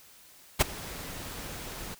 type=noise with ADSR envelope; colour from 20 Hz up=pink; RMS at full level=-19 dBFS; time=0.59-1.95 s; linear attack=25 ms; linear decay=13 ms; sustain=-21 dB; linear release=15 ms; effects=white hiss -55 dBFS RMS until 1.99 s